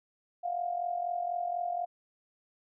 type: tone with amplitude modulation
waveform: sine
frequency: 703 Hz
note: F5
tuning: 11 cents sharp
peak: -27 dBFS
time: 0.43-1.86 s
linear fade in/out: 20 ms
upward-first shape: sine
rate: 44.1 Hz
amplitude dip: 70%
effects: none